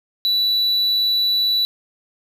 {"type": "tone", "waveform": "triangle", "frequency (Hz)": 3951, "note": "B7", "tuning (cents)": 0, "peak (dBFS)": -14, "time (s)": [0.25, 1.65], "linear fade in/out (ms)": 0, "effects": []}